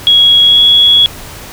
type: tone with pitch glide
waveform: sine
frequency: 3322 to 3353 Hz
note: G#7 to G#7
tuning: 0 to +16 cents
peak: -3 dBFS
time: 0.07-1.06 s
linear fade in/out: 0 ms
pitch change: +16 cents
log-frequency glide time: 0.45-0.62 s
effects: added 106 Hz sine -38 dBFS peak until 1.52 s + pink hiss -29 dBFS RMS until 1.52 s